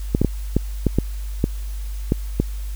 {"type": "clicks", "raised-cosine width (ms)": 3, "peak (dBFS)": -3, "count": 9, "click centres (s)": [0.149, 0.216, 0.247, 0.566, 0.867, 0.986, 1.441, 2.121, 2.4], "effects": ["added 50 Hz sine -25 dBFS peak until 2.75 s", "white hiss -45 dBFS RMS until 2.75 s"]}